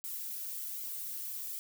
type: noise with flanger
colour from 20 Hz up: violet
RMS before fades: -40 dBFS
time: 0.04-1.59 s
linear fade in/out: 0 ms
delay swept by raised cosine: 1.1 to 4.1 ms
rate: 1.3 Hz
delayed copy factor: -0.7
effects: none